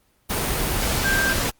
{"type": "tone in noise", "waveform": "sine", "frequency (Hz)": 1581, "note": "G6", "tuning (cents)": 14, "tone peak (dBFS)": -20, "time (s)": [1.04, 1.34], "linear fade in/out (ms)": 20, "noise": "pink", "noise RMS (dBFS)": -23, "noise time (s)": [0.29, 1.51], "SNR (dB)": 0, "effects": ["pink hiss -63 dBFS RMS until 1.59 s", "Opus 24 kbps"]}